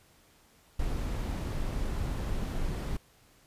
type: noise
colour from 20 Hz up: brown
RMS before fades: -32 dBFS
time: 0.79-2.97 s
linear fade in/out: 5 ms
effects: pink hiss -62 dBFS RMS until 3.46 s + resampled to 32000 Hz